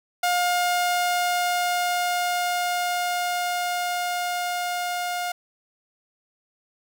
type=tone with level ramp; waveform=sawtooth; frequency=711 Hz; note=F5; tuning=31 cents sharp; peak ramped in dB=-16 to -22 dBFS; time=0.23-5.32 s; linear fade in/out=5 ms; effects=none